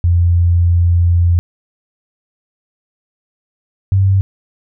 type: tone pair in turn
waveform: sine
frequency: 86.5 / 96.65 Hz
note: F2 / G2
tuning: -16 / -24 cents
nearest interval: major second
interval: 192 cents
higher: second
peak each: -8 dBFS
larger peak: neither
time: 0.04-1.39 / 3.92-4.21 s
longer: first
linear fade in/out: 0 ms
effects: none